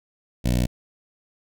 15% pulse tone with notch filter, 61.2 Hz, B1, 15 cents flat, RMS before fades -21 dBFS, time 0.44-0.67 s, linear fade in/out 20 ms, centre 1200 Hz, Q 0.64, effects none

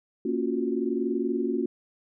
sine chord, Gb major seventh, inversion first, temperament equal, 233.1 / 277.2 / 349.2 / 370 Hz, Bb3 / Db4 / F4 / Gb4, 0 / 0 / 0 / 0 cents, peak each -30 dBFS, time 0.25-1.66 s, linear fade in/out 5 ms, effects none

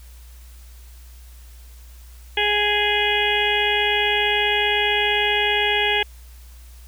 harmonic tone, 415.3 Hz, G#4, in tune, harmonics 1 / 2 / 4 / 5 / 6 / 7 / 8, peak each -25 / -25 / -25 / -25 / -25 / -25 / -25 dBFS, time 2.37-6.03 s, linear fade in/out 5 ms, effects added 60 Hz sine -40 dBFS peak until 6.87 s + white hiss -52 dBFS RMS until 6.87 s

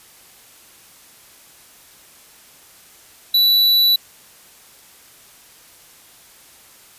square tone, 3951 Hz, B7, in tune, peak -12 dBFS, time 3.34-3.96 s, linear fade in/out 5 ms, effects white hiss -47 dBFS RMS until 6.98 s + resampled to 32000 Hz

